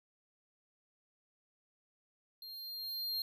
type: tone with level ramp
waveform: square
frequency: 4199 Hz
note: C8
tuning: 5 cents sharp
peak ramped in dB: -47 to -34 dBFS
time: 2.42-3.22 s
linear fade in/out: 2 ms
effects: none